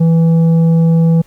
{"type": "tone with tanh clipping", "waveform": "triangle", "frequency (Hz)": 164.81, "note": "E3", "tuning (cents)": 0, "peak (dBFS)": -8, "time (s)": [0, 1.22], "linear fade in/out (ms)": 10, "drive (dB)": 11, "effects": ["pink hiss -50 dBFS RMS until 1.26 s"]}